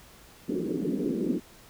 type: band-pass noise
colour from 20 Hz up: white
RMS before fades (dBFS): -29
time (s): 0.48-1.4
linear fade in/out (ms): 20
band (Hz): 170 to 420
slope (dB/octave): 48
effects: pink hiss -53 dBFS RMS until 1.69 s